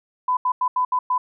sine tone bursts at uneven times, 1003 Hz, B5, 26 cents sharp, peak -17 dBFS, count 6, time 0.28-0.37 / 0.45-0.52 / 0.61-0.68 / 0.76-0.85 / 0.92-0.99 / 1.1-1.18 s, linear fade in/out 5 ms, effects none

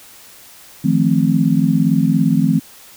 sine chord, F dominant seventh, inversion third, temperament just, 157.15 / 174.61 / 218.3 / 261.9 Hz, Eb3 / F3 / A3 / C4, +18 / 0 / -13 / +2 cents, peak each -17 dBFS, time 0.84-2.6 s, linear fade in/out 10 ms, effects white hiss -42 dBFS RMS until 2.96 s

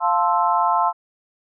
sine chord, F major seventh, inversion none, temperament equal, 698.5 / 880 / 1046.5 / 1318.5 Hz, F5 / A5 / C6 / E6, 0 / 0 / 0 / 0 cents, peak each -22 / -20 / -20 / -24 dBFS, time 0-0.93 s, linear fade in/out 50 ms, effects none

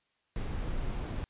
brown noise, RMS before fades -34 dBFS, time 0.36-1.24 s, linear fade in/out 0 ms, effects white hiss -75 dBFS RMS until 1.29 s + resampled to 8000 Hz

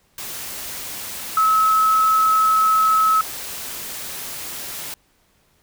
sine tone in noise, 1293 Hz, E6, 34 cents flat, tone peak -13 dBFS, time 1.37-3.21 s, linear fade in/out 2 ms, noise white, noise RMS -31 dBFS, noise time 0.18-4.94 s, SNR +15 dB, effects pink hiss -61 dBFS RMS until 5.62 s

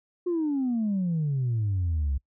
sine exponential sweep, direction down, 362.6 to 65.3 Hz, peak -22 dBFS, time 0.26-2.18 s, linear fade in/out 10 ms, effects noise-tail reverb RT60 0.1 s tail -25 dB re dry + tanh soft clip ceiling -21 dBFS

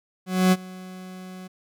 40% pulse tone with ADSR envelope, 185 Hz, F#3, in tune, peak -13 dBFS, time 0.26-1.48 s, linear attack 260 ms, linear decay 40 ms, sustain -23 dB, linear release 14 ms, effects none

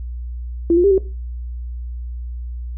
sine tone with pitch steps, 337.8 / 352.8 / 398.8 / 381.6 Hz, E4 / F4 / G4 / G4, +42 / +18 / +30 / -47 cents, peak -10 dBFS, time 0.7-0.98 s, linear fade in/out 2 ms, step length 70 ms, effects noise-tail reverb RT60 0.3 s tail -17 dB re dry + added 60 Hz sine -25 dBFS peak until 2.77 s

